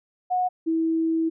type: tone pair in turn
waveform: sine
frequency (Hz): 730 / 325.2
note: F#5 / E4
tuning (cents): -24 / -23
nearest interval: octave + major second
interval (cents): 1399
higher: first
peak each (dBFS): -20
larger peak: neither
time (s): 0.3-0.49 / 0.66-1.3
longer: second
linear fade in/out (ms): 20
effects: none